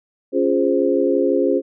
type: chord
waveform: sine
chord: Db major seventh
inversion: none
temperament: equal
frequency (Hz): 277.2 / 349.2 / 415.3 / 523.3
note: Db4 / F4 / Ab4 / C5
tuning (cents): 0 / 0 / 0 / 0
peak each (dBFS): -20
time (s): 0.32-1.62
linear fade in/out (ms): 50
effects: none